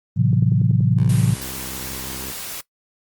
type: chord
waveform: sine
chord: F# half-diminished seventh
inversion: first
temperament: just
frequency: 111 / 133.2 / 166.5 / 185 Hz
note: A2 / C3 / E3 / F#3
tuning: +16 / +31 / +18 / 0 cents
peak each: -18 / -18 / -21 / -23 dBFS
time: 0.16-1.35 s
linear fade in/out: 20 ms
type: click train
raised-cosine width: 3 ms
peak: -19 dBFS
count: 6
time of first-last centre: 0.33-0.806 s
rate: 10.5 Hz
type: tone with vibrato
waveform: 10% pulse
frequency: 65.41 Hz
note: C2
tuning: in tune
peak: -25 dBFS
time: 0.97-2.32 s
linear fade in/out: 10 ms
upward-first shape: triangle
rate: 5.6 Hz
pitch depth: 28 cents each way
type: noise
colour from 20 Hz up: white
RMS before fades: -31 dBFS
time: 1.09-2.61 s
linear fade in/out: 5 ms
effects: noise-tail reverb RT60 0.1 s tail -19 dB re dry + Opus 32 kbps